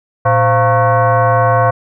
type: tone with frequency modulation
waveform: sine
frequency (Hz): 290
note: D4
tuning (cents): -22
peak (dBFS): -8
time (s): 0.25-1.71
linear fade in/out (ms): 10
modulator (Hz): 405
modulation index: 2.5
effects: none